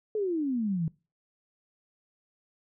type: exponential sweep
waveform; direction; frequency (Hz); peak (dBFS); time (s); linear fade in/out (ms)
sine; down; 441.3 to 153.8; -26; 0.15-0.88; 2
effects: noise-tail reverb RT60 0.3 s tail -22 dB re dry